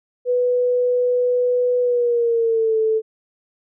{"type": "tone with pitch glide", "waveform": "sine", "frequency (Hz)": [493.9, 440], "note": ["B4", "A4"], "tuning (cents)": [0, 0], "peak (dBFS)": -15, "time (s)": [0.25, 3.02], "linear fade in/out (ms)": 50, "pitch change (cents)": -200, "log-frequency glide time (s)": [1.81, 2.78], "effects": []}